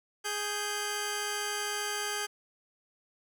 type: tone pair together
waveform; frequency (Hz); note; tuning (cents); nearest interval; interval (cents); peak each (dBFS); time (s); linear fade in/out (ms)
10% pulse; 415.3 / 1568; G#4 / G6; 0 / 0; octave + major seventh; 2300; -26; 0.24-2.27; 20
effects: none